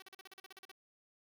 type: tone bursts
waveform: 5% pulse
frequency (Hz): 381.9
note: G4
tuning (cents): -45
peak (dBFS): -40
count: 12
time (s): 0-0.715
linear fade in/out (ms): 2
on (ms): 22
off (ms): 41
effects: none